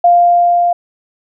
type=tone with level ramp; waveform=sine; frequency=698.5 Hz; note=F5; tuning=in tune; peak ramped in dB=-4 to -9 dBFS; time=0.04-0.73 s; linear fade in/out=5 ms; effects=none